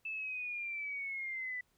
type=linear sweep; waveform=sine; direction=down; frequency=2637 to 1975.5 Hz; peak=-37 dBFS; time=0.05-1.61 s; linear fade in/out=5 ms; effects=pink hiss -75 dBFS RMS until 1.77 s